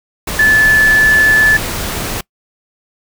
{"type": "tone in noise", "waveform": "sine", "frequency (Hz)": 1737, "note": "A6", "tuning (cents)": -23, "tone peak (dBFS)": -6, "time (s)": [0.39, 1.57], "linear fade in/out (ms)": 5, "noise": "pink", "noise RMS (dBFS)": -20, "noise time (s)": [0.27, 2.21], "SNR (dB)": 11, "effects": ["noise-tail reverb RT60 0.1 s tail -24 dB re dry"]}